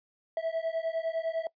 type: beating tone pair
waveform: triangle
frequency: 649 / 658.9 Hz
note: E5 / E5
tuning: -27 / -1 cents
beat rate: 9.9 Hz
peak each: -30 dBFS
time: 0.37-1.47 s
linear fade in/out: 2 ms
effects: noise-tail reverb RT60 0.1 s tail -22 dB re dry + resampled to 11025 Hz